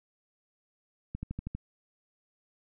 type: click train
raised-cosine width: 5 ms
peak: -23 dBFS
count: 6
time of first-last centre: 1.15-1.55 s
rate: 12.5 Hz
effects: none